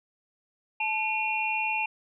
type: tone cluster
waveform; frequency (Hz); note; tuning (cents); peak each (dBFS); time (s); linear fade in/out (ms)
sine; 867 / 2423 / 2731; A5 / D#7 / F7; -26 / -47 / -39; -30; 0.8-1.86; 5
effects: none